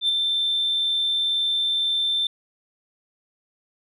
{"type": "tone with ADSR envelope", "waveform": "sine", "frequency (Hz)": 3559, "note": "A7", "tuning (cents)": 19, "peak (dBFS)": -14, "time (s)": [0.01, 2.27], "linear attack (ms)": 80, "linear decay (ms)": 7, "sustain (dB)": -5, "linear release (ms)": 3, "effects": ["tanh soft clip ceiling -15 dBFS"]}